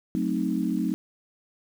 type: chord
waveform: sine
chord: F# diminished seventh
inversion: none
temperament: equal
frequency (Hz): 185 / 220 / 261.6 / 311.1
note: F#3 / A3 / C4 / Eb4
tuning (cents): 0 / 0 / 0 / 0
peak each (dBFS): -29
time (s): 0.15-0.94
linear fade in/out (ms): 0
effects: 8-bit